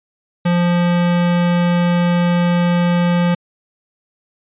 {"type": "tone", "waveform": "square", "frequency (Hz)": 174.61, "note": "F3", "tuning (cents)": 0, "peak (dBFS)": -13, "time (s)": [0.45, 3.35], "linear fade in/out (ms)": 10, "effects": ["resampled to 8000 Hz"]}